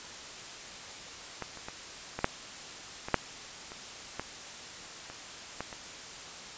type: clicks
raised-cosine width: 0.5 ms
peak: -20 / -29 / -23 / -19 / -9 / -21 / -7 / -28 / -18 / -27 / -19 / -27 dBFS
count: 12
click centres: 1.423 / 1.573 / 1.685 / 2.19 / 2.244 / 3.085 / 3.143 / 3.719 / 4.196 / 5.1 / 5.606 / 5.728 s
effects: white hiss -44 dBFS RMS until 6.57 s + resampled to 16000 Hz